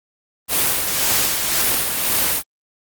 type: noise with tremolo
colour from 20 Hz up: white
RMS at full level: -17 dBFS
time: 0.48-2.43 s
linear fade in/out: 50 ms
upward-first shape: sine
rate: 1.9 Hz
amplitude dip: 40%
effects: Opus 32 kbps